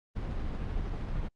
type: noise with tremolo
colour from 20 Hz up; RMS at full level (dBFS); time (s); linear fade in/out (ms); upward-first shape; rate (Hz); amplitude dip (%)
brown; -32; 0.15-1.29; 20; triangle; 13; 25
effects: low-pass 4000 Hz 12 dB/octave + Opus 32 kbps